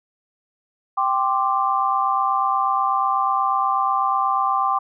sine chord, G suspended fourth, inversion none, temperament equal, 784 / 1046.5 / 1174.7 Hz, G5 / C6 / D6, 0 / 0 / 0 cents, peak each -22 / -22 / -21 dBFS, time 0.97-4.79 s, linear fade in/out 10 ms, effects none

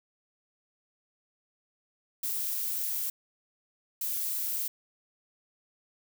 violet noise bursts at uneven times, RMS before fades -32 dBFS, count 2, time 2.23-3.1 / 4.01-4.68 s, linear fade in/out 5 ms, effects none

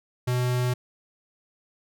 square tone, 124.5 Hz, B2, 14 cents sharp, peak -23 dBFS, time 0.27-0.74 s, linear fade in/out 10 ms, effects none

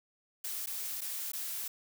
blue noise with dropouts, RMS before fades -38 dBFS, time 0.44-1.68 s, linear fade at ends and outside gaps 5 ms, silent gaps 0.661-0.67 / 1.009-1.015 / 1.319-1.333 s, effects none

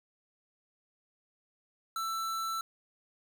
square tone, 1330 Hz, E6, 15 cents sharp, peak -33 dBFS, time 1.96-2.61 s, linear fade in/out 2 ms, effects 10-bit

